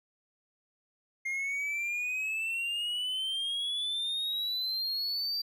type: exponential sweep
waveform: triangle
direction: up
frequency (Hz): 2118 to 4699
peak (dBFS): -29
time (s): 1.25-5.42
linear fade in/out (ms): 10
effects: none